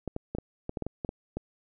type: clicks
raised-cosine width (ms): 2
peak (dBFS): -19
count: 11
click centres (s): 0.077 / 0.164 / 0.35 / 0.385 / 0.694 / 0.772 / 0.823 / 0.866 / 1.048 / 1.091 / 1.37
effects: none